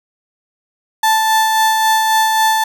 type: tone with tremolo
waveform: 35% pulse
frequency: 880 Hz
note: A5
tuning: in tune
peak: -8 dBFS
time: 1.03-2.64 s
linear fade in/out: 5 ms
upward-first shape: sine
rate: 3.7 Hz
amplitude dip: 30%
effects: none